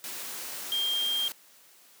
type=tone in noise; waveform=sine; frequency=3200 Hz; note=G7; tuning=35 cents sharp; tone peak=-26 dBFS; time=0.72-1.28 s; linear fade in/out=0 ms; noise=white; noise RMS=-38 dBFS; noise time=0.04-1.32 s; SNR=+9 dB; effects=white hiss -57 dBFS RMS until 2 s + high-pass 200 Hz 12 dB/octave